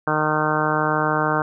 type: harmonic tone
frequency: 153.5 Hz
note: D#3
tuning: 23 cents flat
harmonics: 1 / 2 / 3 / 4 / 5 / 6 / 7 / 8 / 9 / 10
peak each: -27 / -27 / -27 / -27 / -27 / -27 / -27 / -27 / -27 / -27 dBFS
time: 0.07-1.42 s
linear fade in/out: 2 ms
effects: none